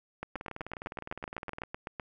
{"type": "two click trains", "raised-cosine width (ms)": 0.5, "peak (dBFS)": [-21, -24], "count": [15, 26], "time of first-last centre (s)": [[0.23, 1.998], [0.36, 1.636]], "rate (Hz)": [7.92, 19.6], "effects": []}